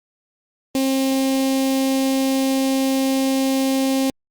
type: tone with notch filter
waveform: sawtooth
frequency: 267.2 Hz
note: C4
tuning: 36 cents sharp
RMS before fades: -19 dBFS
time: 0.75-4.1 s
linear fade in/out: 0 ms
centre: 1400 Hz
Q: 0.67
effects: Opus 32 kbps